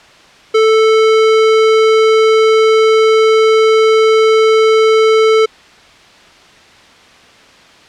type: tone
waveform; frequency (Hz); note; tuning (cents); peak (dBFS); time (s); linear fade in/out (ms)
square; 440; A4; 0; -7; 0.54-5.46; 10
effects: white hiss -41 dBFS RMS until 7.88 s + low-pass 4000 Hz 12 dB/octave